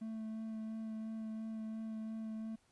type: tone with vibrato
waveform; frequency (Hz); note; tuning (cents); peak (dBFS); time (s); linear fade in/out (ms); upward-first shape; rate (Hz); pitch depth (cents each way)
triangle; 220.5; A3; +4; -38; 0.01-2.56; 10; sine; 2.9; 12
effects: pink hiss -73 dBFS RMS until 2.71 s + resampled to 24000 Hz